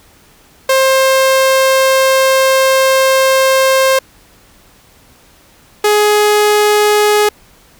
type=tone pair in turn; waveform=sawtooth; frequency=530 / 418.8 Hz; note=C5 / G#4; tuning=+22 / +15 cents; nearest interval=major third; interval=407 cents; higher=first; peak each=-4 dBFS; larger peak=neither; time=0.69-3.99 / 5.84-7.29 s; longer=first; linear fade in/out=5 ms; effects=pink hiss -46 dBFS RMS until 7.79 s